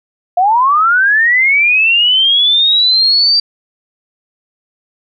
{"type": "linear sweep", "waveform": "sine", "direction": "up", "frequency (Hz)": [690, 4699], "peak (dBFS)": -7, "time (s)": [0.37, 3.4], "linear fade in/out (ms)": 5, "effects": []}